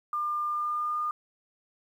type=tone with pitch glide; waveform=sine; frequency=1200 to 1215.3 Hz; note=D6 to D#6; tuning=+37 to -41 cents; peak=-27 dBFS; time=0.13-1.11 s; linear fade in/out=2 ms; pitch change=+22 cents; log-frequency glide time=0.5-0.99 s; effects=10-bit